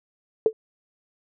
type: tone with exponential decay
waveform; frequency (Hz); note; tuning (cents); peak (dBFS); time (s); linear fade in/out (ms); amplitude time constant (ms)
sine; 440; A4; 0; -10; 0.46-0.53; 1; 15
effects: none